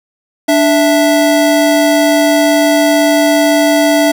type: tone pair together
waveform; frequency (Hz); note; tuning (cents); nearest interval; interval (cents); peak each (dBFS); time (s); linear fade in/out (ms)
square; 293.7 / 659.3; D4 / E5; 0 / 0; octave + major second; 1400; -11; 0.48-4.12; 10
effects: none